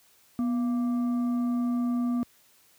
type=tone with frequency modulation; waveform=sine; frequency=243.7 Hz; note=B3; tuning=23 cents flat; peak=-24 dBFS; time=0.39-2.23 s; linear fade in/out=0 ms; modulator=930 Hz; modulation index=0.23; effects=white hiss -61 dBFS RMS until 2.78 s + high-pass 60 Hz 12 dB/octave